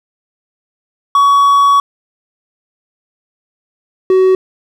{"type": "tone pair in turn", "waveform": "triangle", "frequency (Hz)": [1125, 375.4], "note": ["C#6", "F#4"], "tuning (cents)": [25, 25], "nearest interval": "octave + perfect fifth", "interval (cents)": 1900, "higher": "first", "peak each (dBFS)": -4, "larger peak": "neither", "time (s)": [[1.15, 1.8], [4.1, 4.35]], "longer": "first", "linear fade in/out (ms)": 2, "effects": []}